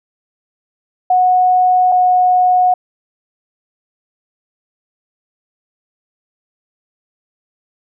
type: tone pair in turn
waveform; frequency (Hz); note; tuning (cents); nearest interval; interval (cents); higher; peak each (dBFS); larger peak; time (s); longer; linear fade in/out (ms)
sine; 733 / 729.7; F#5 / F#5; -16 / -24; unison; 8; first; -8; neither; 1.1-1.92 / 1.92-2.74; neither; 5
effects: none